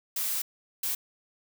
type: noise bursts at uneven times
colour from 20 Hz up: blue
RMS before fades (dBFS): -30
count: 2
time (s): 0.16-0.42 / 0.83-0.95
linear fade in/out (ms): 5
effects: none